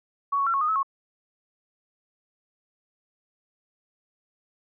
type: tone with pitch steps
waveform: sine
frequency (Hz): 1121 / 1110 / 1358 / 1102 / 1231 / 1295 / 1096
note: C#6 / C#6 / F6 / C#6 / D#6 / E6 / C#6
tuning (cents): +19 / +2 / -49 / -11 / -19 / -31 / -20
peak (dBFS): -21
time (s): 0.32-0.831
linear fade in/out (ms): 10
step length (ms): 73
effects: none